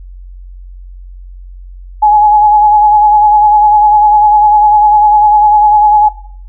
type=tone with vibrato; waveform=sine; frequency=841 Hz; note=G#5; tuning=22 cents sharp; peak=-3 dBFS; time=2.02-6.09 s; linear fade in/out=10 ms; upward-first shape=sine; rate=10 Hz; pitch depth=28 cents each way; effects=noise-tail reverb RT60 0.6 s tail -18 dB re dry + added 45 Hz sine -27 dBFS peak until 6.48 s